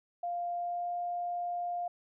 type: tone with pitch glide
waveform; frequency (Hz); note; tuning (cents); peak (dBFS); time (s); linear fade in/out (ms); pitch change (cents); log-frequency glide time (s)
sine; 698.5 to 703; F5 to F5; 0 to +11; -32; 0.23-1.88; 5; +11; 0.53-0.91
effects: none